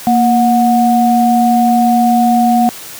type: tone pair together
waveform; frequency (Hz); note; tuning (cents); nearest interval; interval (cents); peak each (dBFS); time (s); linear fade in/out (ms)
sine; 233.1 / 730.9; A#3 / F#5; 0 / -21; octave + minor sixth; 1979; -10; 0.07-2.69; 0
effects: white hiss -30 dBFS RMS until 2.99 s + high-pass 80 Hz 12 dB/octave